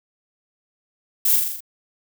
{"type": "noise with echo", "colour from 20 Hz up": "violet", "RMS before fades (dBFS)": -18, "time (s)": [1.25, 1.36], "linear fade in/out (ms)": 5, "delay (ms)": 41, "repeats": 6, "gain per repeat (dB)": -3, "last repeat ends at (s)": 1.606, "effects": []}